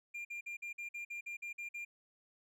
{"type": "tone bursts", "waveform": "triangle", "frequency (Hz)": 2397, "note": "D7", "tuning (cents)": 35, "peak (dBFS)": -39, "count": 11, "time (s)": [0.14, 1.85], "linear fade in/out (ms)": 10, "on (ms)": 110, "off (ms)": 50, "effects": []}